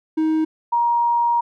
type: tone pair in turn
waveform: triangle / sine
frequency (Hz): 315.3 / 944.8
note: D#4 / A#5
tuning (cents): +23 / +23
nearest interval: octave + perfect fifth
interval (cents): 1900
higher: second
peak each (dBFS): -14 / -15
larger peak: first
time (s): 0.17-0.45 / 0.72-1.41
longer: second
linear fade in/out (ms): 10
effects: none